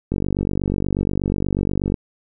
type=click train; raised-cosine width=3 ms; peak=-8 dBFS; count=89; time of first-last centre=0.12-1.942 s; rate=48.3 Hz; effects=none